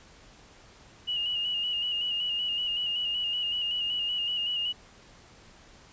sine tone with vibrato, 2887 Hz, F#7, 43 cents flat, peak -27 dBFS, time 1.07-4.73 s, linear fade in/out 20 ms, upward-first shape square, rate 5.3 Hz, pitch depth 32 cents each way, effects pink hiss -54 dBFS RMS until 5.92 s + resampled to 16000 Hz

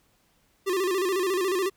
square tone with vibrato, 372.9 Hz, F#4, 14 cents sharp, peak -24 dBFS, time 0.66-1.7 s, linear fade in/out 20 ms, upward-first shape square, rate 14 Hz, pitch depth 83 cents each way, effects pink hiss -66 dBFS RMS until 1.76 s

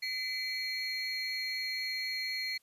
triangle tone cluster, 2030 / 2307 / 4276 Hz, B6 / D7 / C8, +47 / -31 / +37 cents, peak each -36 / -39 / -35 dBFS, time 0.02-2.58 s, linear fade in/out 10 ms, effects white hiss -71 dBFS RMS until 2.62 s + resampled to 32000 Hz

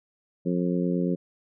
harmonic tone, 88.8 Hz, F2, 29 cents sharp, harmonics 2 / 3 / 4 / 5 / 6, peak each -25 / -29 / -31 / -33 / -35 dBFS, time 0.45-1.16 s, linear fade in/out 20 ms, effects none

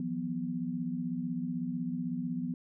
sine chord, E suspended second, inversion none, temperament equal with one note detuned, 164.81 / 180.77 / 246.9 Hz, E3 / F#3 / B3, 0 / -40 / 0 cents, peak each -39 / -37 / -34 dBFS, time 0-2.54 s, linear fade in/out 2 ms, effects none

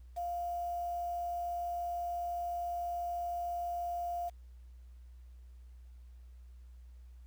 sine tone with quantisation, 698.5 Hz, F5, in tune, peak -34 dBFS, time 0.16-4.3 s, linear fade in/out 20 ms, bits 9, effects added 61 Hz sine -50 dBFS peak until 7.26 s + pink hiss -75 dBFS RMS until 7.26 s

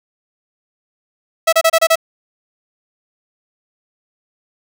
sawtooth tone bursts, 653 Hz, E5, 17 cents flat, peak -5 dBFS, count 6, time 1.47-1.957 s, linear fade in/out 10 ms, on 57 ms, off 29 ms, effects none

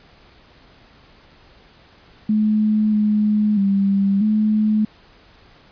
sine tone with pitch steps, 213.9 / 211 / 197.2 / 214.1 Hz, A3 / G#3 / G3 / A3, -49 / +28 / +11 / -47 cents, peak -14 dBFS, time 2.29-4.85 s, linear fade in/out 5 ms, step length 640 ms, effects pink hiss -50 dBFS RMS until 5.71 s + resampled to 11025 Hz

